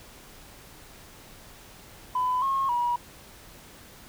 sine tone with pitch steps, 1004 / 1082 / 963 Hz, B5 / C#6 / B5, +28 / -42 / -44 cents, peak -22 dBFS, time 2.15-2.96 s, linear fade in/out 5 ms, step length 270 ms, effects tanh soft clip ceiling -18 dBFS + pink hiss -49 dBFS RMS until 4.08 s

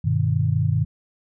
sine chord, G augmented, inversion none, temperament just, 98 / 122.5 / 153.12 Hz, G2 / B2 / D#3, 0 / -14 / -27 cents, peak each -22 dBFS, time 0.04-0.85 s, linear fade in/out 10 ms, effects none

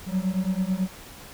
triangle beating tone pair, 182.9 / 192 Hz, F#3 / G3, -20 / -36 cents, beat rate 9.1 Hz, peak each -24 dBFS, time 0.06-0.89 s, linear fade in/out 50 ms, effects pink hiss -44 dBFS RMS until 1.33 s

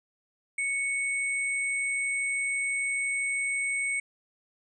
sine tone pair together, 2217 / 8365 Hz, C#7 / C9, 0 / -1 cents, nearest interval octave + major seventh, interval 2299 cents, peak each -27 / -35 dBFS, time 0.58-4 s, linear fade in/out 5 ms, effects none

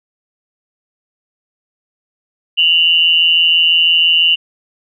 sine tone pair together, 2794 / 2960 Hz, F7 / F#7, 0 / 0 cents, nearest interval minor second, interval 100 cents, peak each -11 dBFS, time 2.57-4.36 s, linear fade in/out 20 ms, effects none

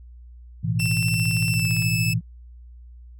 sine chord, A suspended second, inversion none, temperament just, 110 / 123.75 / 165 Hz, A2 / B2 / E3, 0 / +4 / +2 cents, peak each -24 / -26 / -25 dBFS, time 0.63-2.21 s, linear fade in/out 20 ms
sawtooth tone with pitch glide, 2681 to 2620 Hz, E7 to E7, +29 to -11 cents, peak -21 dBFS, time 0.79-2.14 s, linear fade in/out 10 ms, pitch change -40 cents, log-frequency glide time 1.51-1.71 s
click train, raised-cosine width 0.3 ms, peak -25 dBFS, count 19, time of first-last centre 0.8-1.823 s, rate 17.6 Hz
effects added 60 Hz sine -41 dBFS peak until 3.19 s

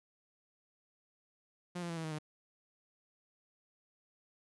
sawtooth tone with pitch steps, 177.1 / 171.96 / 166.97 / 162.12 / 157.41 / 152.84 Hz, F3 / F3 / E3 / E3 / D#3 / D#3, +24 / -27 / +23 / -29 / +20 / -31 cents, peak -34 dBFS, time 1.75-2.188 s, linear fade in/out 10 ms, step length 73 ms, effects resampled to 24000 Hz

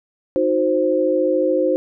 sine chord, C diminished, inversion first, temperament equal with one note detuned, 311.1 / 364.7 / 523.3 Hz, Eb4 / Gb4 / C5, 0 / -25 / 0 cents, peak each -21 / -21 / -17 dBFS, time 0.36-1.76 s, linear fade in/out 0 ms, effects none

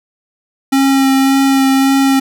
square tone with vibrato, 270 Hz, C#4, 45 cents flat, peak -9 dBFS, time 0.72-2.2 s, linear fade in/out 10 ms, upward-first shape sine, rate 1.8 Hz, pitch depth 14 cents each way, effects none

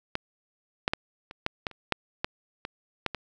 clicks, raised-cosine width 0.3 ms, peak -12 / -8 / -9 / -25 / -10 / -13 / -30 / -7 / -10 / -18 / -10 / -17 dBFS, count 12, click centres 0.154 / 0.879 / 0.935 / 1.311 / 1.464 / 1.668 / 1.713 / 1.923 / 2.245 / 2.651 / 3.063 / 3.147 s, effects none

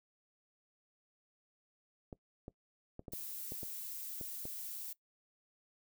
clicks, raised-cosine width 2 ms, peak -32 dBFS, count 9, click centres 2.128 / 2.481 / 2.994 / 3.082 / 3.135 / 3.521 / 3.632 / 4.212 / 4.454 s
violet noise, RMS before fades -44 dBFS, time 3.12-4.93 s, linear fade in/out 5 ms
effects noise-tail reverb RT60 0.1 s tail -20 dB re dry

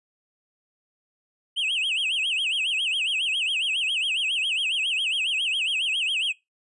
triangle tone with vibrato, 2869 Hz, F7, 46 cents sharp, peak -21 dBFS, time 1.56-6.33 s, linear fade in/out 20 ms, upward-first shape sine, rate 7.3 Hz, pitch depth 230 cents each way, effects noise-tail reverb RT60 0.2 s tail -22 dB re dry + resampled to 24000 Hz

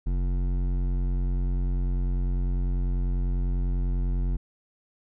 triangle tone with hard clipping, 45.05 Hz, F#1, 45 cents flat, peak -25 dBFS, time 0.06-4.37 s, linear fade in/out 10 ms, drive 16 dB, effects none

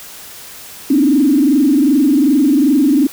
sine tone with frequency modulation, 283.1 Hz, C#4, 37 cents sharp, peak -8 dBFS, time 0.9-3.07 s, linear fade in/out 5 ms, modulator 22.6 Hz, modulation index 1.4, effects white hiss -34 dBFS RMS until 3.12 s

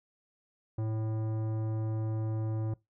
sine tone with tanh clipping, 110 Hz, A2, in tune, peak -32 dBFS, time 0.78-2.74 s, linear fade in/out 5 ms, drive 15 dB, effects noise-tail reverb RT60 0.2 s tail -22 dB re dry

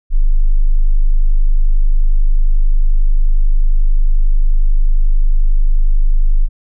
sine tone, 25.6 Hz, G#0, 24 cents flat, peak -6 dBFS, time 0.1-6.49 s, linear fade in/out 50 ms, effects none

